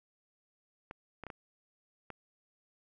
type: clicks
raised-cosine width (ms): 0.5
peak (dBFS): -28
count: 5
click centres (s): 0.911 / 1.237 / 1.267 / 1.302 / 2.103
effects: none